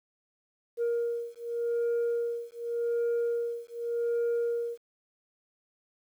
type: beating tone pair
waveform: sine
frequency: 470 / 470.86 Hz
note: A#4 / A#4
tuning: +14 / +17 cents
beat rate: 0.86 Hz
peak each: -29 / -29 dBFS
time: 0.77-4.78 s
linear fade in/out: 50 ms
effects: tanh soft clip ceiling -24 dBFS + 10-bit